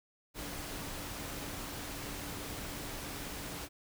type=tone in noise; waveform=sine; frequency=288.9 Hz; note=D4; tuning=28 cents flat; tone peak=-51 dBFS; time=0.34-3.69 s; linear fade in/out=50 ms; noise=pink; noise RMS=-42 dBFS; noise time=0.34-3.69 s; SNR=-12 dB; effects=none